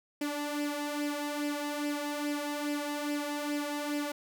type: tone with flanger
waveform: sawtooth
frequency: 292.7 Hz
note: D4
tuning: 6 cents flat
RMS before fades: -34 dBFS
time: 0.21-4.12 s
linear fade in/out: 5 ms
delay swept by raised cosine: 0.38 to 2.38 ms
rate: 2.4 Hz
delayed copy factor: +0.6
effects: none

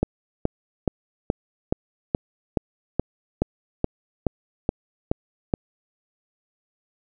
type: click train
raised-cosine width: 2 ms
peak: -6 dBFS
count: 14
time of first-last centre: 0.03-5.538 s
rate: 2.36 Hz
effects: none

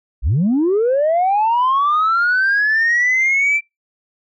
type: linear sweep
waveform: sine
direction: up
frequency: 43.47 to 2355 Hz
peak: -11 dBFS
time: 0.22-3.61 s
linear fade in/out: 50 ms
effects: noise-tail reverb RT60 0.2 s tail -26 dB re dry + tanh soft clip ceiling -10 dBFS

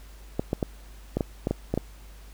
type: clicks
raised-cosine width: 2 ms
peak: -11 dBFS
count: 9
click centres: 0.395 / 0.531 / 0.628 / 1.17 / 1.208 / 1.471 / 1.51 / 1.74 / 1.776 s
effects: added 50 Hz sine -44 dBFS peak until 2.33 s + pink hiss -54 dBFS RMS until 2.33 s

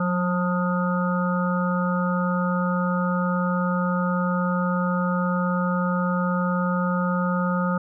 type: harmonic tone with a mistuned harmonic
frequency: 178.1 Hz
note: F3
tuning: 34 cents sharp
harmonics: 1 / 3 / 5 / 7 / 8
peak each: -22 / -29 / -33 / -28 / -33 dBFS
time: 0-7.78 s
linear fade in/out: 5 ms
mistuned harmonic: 1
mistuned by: +26 cents
effects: none

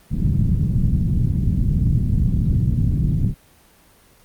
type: low-pass noise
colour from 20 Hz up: white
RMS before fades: -18 dBFS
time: 0.1-3.35 s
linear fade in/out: 50 ms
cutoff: 170 Hz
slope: 24 dB/octave
effects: pink hiss -52 dBFS RMS until 4.24 s + Opus 24 kbps

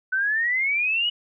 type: exponential sweep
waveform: sine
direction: up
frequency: 1502 to 2960 Hz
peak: -20 dBFS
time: 0.12-1.1 s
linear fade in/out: 10 ms
effects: none

